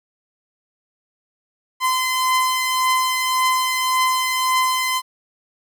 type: beating tone pair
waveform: sawtooth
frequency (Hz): 1028 / 1029.8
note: C6 / C6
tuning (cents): -31 / -28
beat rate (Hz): 1.8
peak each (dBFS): -14 / -21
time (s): 1.8-5.02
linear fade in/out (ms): 50
effects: none